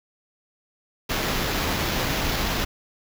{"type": "noise with sample-and-hold", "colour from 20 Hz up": "pink", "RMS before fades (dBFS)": -25, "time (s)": [1.09, 2.65], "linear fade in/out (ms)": 10, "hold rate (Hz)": 8820, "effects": []}